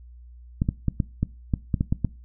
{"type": "clicks", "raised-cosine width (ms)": 5, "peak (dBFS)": -9, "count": 10, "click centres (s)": [0.619, 0.689, 0.883, 1.002, 1.23, 1.538, 1.742, 1.809, 1.925, 2.047], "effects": ["noise-tail reverb RT60 0.3 s tail -21 dB re dry", "added 60 Hz sine -43 dBFS peak until 2.24 s"]}